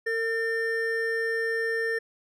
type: tone pair together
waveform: triangle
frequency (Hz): 455.8 / 1800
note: A#4 / A6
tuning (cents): -39 / +39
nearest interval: 2 octaves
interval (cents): 2378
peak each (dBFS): -26 / -26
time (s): 0.06-1.99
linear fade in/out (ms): 10
effects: none